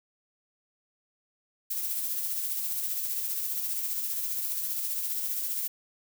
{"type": "noise with tremolo", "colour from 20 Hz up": "violet", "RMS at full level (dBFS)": -30, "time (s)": [1.7, 5.68], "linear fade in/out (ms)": 10, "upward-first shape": "sine", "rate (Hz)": 15, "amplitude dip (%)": 35, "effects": []}